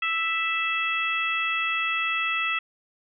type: harmonic tone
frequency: 659.3 Hz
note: E5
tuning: in tune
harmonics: 2 / 3 / 4 / 5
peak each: -29 / -30 / -26 / -34 dBFS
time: 0.02-2.59 s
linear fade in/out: 5 ms
effects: none